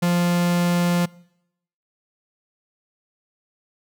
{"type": "tone", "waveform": "45% pulse", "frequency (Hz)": 174.61, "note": "F3", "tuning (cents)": 0, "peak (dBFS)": -17, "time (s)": [0.02, 1.06], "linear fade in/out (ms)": 10, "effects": ["noise-tail reverb RT60 0.8 s tail -24 dB re dry"]}